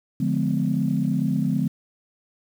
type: chord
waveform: sine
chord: D diminished seventh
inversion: none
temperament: just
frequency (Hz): 146.83 / 176.2 / 211.4 / 253.7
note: D3 / F3 / Ab3 / Cb4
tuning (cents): 0 / +16 / +31 / +47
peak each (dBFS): -25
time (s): 0.2-1.68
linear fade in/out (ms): 5
effects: tanh soft clip ceiling -10 dBFS + 8-bit